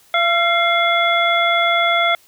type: harmonic tone with a mistuned harmonic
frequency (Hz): 681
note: F5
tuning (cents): -44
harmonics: 1 / 2 / 3 / 5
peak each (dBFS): -18 / -19 / -18 / -21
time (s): 0.14-2.15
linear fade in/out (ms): 2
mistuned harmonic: 3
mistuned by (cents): +57
effects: white hiss -52 dBFS RMS until 2.27 s